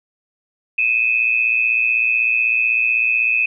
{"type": "tone pair together", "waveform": "sine", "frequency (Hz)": [2489, 2605], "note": ["D#7", "E7"], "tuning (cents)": [0, -21], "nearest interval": "minor second", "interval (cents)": 79, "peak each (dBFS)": -17, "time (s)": [0.78, 3.46], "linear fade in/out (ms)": 5, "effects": []}